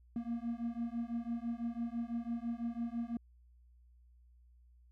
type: beating tone pair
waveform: triangle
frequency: 231.4 / 237.4 Hz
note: A#3 / A#3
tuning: -13 / +32 cents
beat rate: 6 Hz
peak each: -37 / -37 dBFS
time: 0.16-3.17 s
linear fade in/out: 2 ms
effects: added 60 Hz sine -60 dBFS peak until 4.91 s